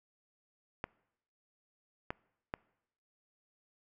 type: clicks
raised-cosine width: 0.5 ms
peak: -20 dBFS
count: 3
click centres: 0.841 / 2.105 / 2.539 s
effects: noise-tail reverb RT60 0.8 s tail -24 dB re dry + MP3 96 kbps